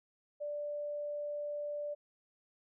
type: tone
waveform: sine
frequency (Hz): 587.3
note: D5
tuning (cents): 0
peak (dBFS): -36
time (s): 0.4-1.95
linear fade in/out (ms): 20
effects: none